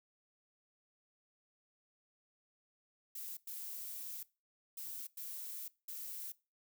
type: noise bursts at uneven times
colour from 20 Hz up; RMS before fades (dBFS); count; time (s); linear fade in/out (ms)
violet; -45; 5; 3.15-3.37 / 3.47-4.23 / 4.77-5.07 / 5.17-5.68 / 5.88-6.32; 5
effects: noise-tail reverb RT60 0.3 s tail -21 dB re dry